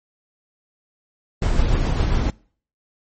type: noise with tremolo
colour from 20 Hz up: brown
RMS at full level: -17 dBFS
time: 1.42-2.3 s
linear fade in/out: 2 ms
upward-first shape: sine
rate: 7.1 Hz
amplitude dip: 30%
effects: noise-tail reverb RT60 0.5 s tail -25 dB re dry + MP3 32 kbps